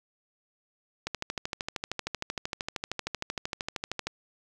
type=click train; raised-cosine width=0.2 ms; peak=-14 dBFS; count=40; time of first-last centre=1.07-4.07 s; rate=13 Hz; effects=none